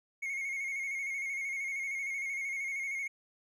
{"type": "tone with vibrato", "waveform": "triangle", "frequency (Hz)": 2176, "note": "C#7", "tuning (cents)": -33, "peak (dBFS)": -32, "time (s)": [0.22, 3.08], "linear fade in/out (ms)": 10, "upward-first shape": "square", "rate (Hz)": 13, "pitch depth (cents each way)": 35, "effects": []}